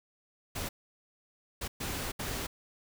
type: noise bursts at uneven times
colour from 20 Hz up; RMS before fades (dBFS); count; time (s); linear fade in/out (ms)
pink; -36; 4; 0.55-0.69 / 1.61-1.68 / 1.8-2.12 / 2.19-2.47; 10
effects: none